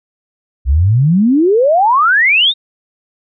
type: exponential sweep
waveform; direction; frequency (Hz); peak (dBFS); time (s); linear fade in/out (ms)
sine; up; 60.9 to 3807; -7; 0.65-2.54; 50
effects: none